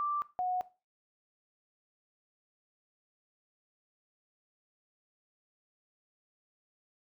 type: tone pair in turn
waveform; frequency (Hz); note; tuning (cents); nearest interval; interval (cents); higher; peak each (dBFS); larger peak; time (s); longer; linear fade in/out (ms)
sine; 1174.7 / 731.3; D6 / F#5; 0 / -20; minor sixth; 820; first; -30 / -29; second; 0-0.22 / 0.39-0.61; neither; 0
effects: noise-tail reverb RT60 0.3 s tail -17 dB re dry